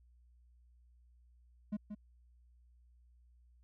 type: tone with echo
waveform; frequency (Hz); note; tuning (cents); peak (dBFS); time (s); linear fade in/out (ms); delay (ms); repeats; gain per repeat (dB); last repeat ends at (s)
triangle; 209; G#3; +11; -32; 1.72-1.77; 10; 180; 1; -7; 1.95
effects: added 60 Hz sine -62 dBFS peak until 3.63 s